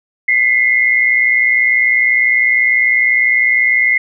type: tone pair together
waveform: sine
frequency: 2013 / 2133 Hz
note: B6 / C7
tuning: +33 / +33 cents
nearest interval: minor second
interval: 100 cents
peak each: -12 dBFS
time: 0.28-3.98 s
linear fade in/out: 5 ms
effects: none